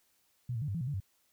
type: tone with pitch steps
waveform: sine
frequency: 123.2 / 112.4 / 148.1 / 99.7 / 166.8 / 123.8 / 144.6 / 96.6 Hz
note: B2 / A2 / D3 / G2 / E3 / B2 / D3 / G2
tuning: -4 / +37 / +15 / +30 / +21 / +5 / -27 / -25 cents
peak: -32 dBFS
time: 0.49-1.002 s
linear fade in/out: 5 ms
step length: 64 ms
effects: white hiss -72 dBFS RMS until 1.32 s